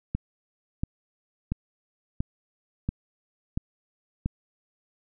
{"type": "click train", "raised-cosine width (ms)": 5, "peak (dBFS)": -14, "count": 7, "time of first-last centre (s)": [0.15, 4.26], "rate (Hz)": 1.46, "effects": []}